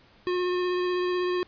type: tone with vibrato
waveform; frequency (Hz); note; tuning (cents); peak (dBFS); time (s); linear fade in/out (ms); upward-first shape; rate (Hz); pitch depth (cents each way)
square; 360.2; F#4; -46; -25; 0.27-1.43; 0; sine; 16; 12
effects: pink hiss -57 dBFS RMS until 1.47 s + resampled to 11025 Hz